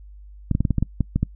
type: clicks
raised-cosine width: 5 ms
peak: -7 dBFS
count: 10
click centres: 0.513 / 0.551 / 0.606 / 0.652 / 0.707 / 0.783 / 0.826 / 1.007 / 1.16 / 1.23 s
effects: noise-tail reverb RT60 0.1 s tail -25 dB re dry + added 50 Hz sine -40 dBFS peak until 1.35 s